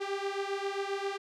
sawtooth beating tone pair, 392 / 399.5 Hz, G4 / G4, 0 / +33 cents, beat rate 7.5 Hz, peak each -31 dBFS, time 0-1.18 s, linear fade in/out 20 ms, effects low-pass 5000 Hz 12 dB/octave

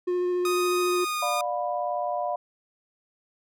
triangle tone with vibrato, 358.2 Hz, F4, 44 cents sharp, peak -21 dBFS, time 0.07-1.05 s, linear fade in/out 10 ms, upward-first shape sine, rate 14 Hz, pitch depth 10 cents each way
sawtooth tone with pitch glide, 1244.5 to 1221 Hz, D#6 to D#6, 0 to -33 cents, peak -23 dBFS, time 0.45-1.41 s, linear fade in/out 2 ms, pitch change -33 cents, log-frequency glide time 0.87-1.29 s
sine chord, B diminished, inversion first, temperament just, 592.7 / 711.2 / 987.8 Hz, D5 / F5 / B5, +16 / +31 / 0 cents, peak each -30 / -28 / -33 dBFS, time 1.22-2.36 s, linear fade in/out 5 ms
effects none

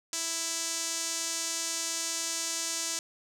sawtooth tone with band-pass filter, 330.1 Hz, E4, 2 cents sharp, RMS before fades -33 dBFS, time 0.13-2.99 s, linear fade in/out 2 ms, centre 6700 Hz, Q 2.3, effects none

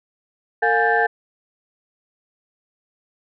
sine tone cluster, 453.2 / 709 / 825 / 1573 / 1762 Hz, A#4 / F5 / G#5 / G6 / A6, -49 / +26 / -12 / +6 / +2 cents, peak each -21 dBFS, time 0.62-1.07 s, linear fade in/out 10 ms, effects tanh soft clip ceiling -5 dBFS

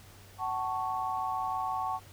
sine chord, F# minor, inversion none, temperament equal with one note detuned, 753.8 / 880 / 1108.7 Hz, F#5 / A5 / C#6, +32 / 0 / 0 cents, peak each -34 / -35 / -34 dBFS, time 0.38-2 s, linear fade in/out 50 ms, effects added 96 Hz sine -54 dBFS peak until 2.12 s + pink hiss -55 dBFS RMS until 2.12 s

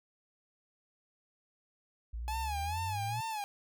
sine exponential sweep, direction up, 55 to 120.2 Hz, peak -36 dBFS, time 2.13-3.21 s, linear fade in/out 10 ms
45% pulse tone with vibrato, 846 Hz, G#5, 32 cents sharp, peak -35 dBFS, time 2.28-3.44 s, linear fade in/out 0 ms, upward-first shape sine, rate 2.3 Hz, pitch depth 110 cents each way
effects none

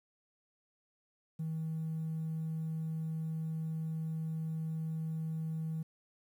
triangle tone, 159.8 Hz, D#3, 47 cents sharp, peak -31 dBFS, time 1.39-5.83 s, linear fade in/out 10 ms, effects tanh soft clip ceiling -31 dBFS + 11-bit

